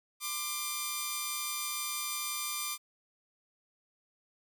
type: tone pair together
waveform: 5% pulse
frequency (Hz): 1039.6 / 1189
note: C6 / D6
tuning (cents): -11 / +21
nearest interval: major second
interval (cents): 232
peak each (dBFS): -31 / -22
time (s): 0.2-2.78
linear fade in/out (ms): 50
effects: none